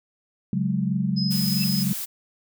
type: chord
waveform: sine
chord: C# suspended fourth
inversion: none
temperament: just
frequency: 138.59 / 184.79 / 207.9 Hz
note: C#3 / F#3 / G#3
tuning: 0 / -2 / +2 cents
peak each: -27 / -24 / -26 dBFS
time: 0.53-1.93 s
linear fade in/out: 2 ms
type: tone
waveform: sine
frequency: 5070 Hz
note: D#8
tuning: 32 cents sharp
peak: -27 dBFS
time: 1.16-1.84 s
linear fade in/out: 20 ms
type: noise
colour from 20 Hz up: blue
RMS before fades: -31 dBFS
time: 1.3-2.06 s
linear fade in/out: 20 ms
type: tone with exponential growth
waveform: sine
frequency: 2637 Hz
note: E7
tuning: in tune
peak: -27 dBFS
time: 1.53-1.64 s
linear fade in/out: 2 ms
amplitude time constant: 22 ms
effects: none